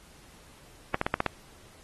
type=clicks; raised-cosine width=0.5 ms; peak=-10 dBFS; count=6; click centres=0.944 / 1.014 / 1.065 / 1.141 / 1.204 / 1.263 s; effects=pink hiss -55 dBFS RMS until 1.83 s + AAC 32 kbps